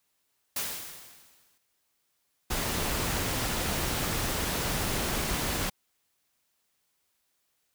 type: noise with exponential decay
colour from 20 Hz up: white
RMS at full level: -30 dBFS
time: 0.56-1.58 s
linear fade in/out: 5 ms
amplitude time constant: 220 ms
type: noise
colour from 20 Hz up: pink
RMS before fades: -30 dBFS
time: 2.5-5.7 s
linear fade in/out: 10 ms
effects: white hiss -75 dBFS RMS until 7.74 s